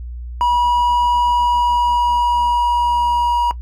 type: tone with pitch glide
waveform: triangle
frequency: 968 to 958.5 Hz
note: B5 to A#5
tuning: -35 to +48 cents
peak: -11 dBFS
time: 0.41-3.51 s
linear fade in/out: 0 ms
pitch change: -17 cents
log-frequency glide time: 1.26-3.38 s
effects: noise-tail reverb RT60 0.1 s tail -17 dB re dry + added 60 Hz sine -26 dBFS peak until 3.61 s